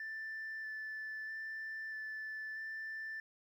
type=tone with vibrato; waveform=sine; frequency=1760 Hz; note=A6; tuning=in tune; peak=-39 dBFS; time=0-3.2 s; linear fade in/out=2 ms; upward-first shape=square; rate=0.78 Hz; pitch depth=9 cents each way; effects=tanh soft clip ceiling -38 dBFS + 12-bit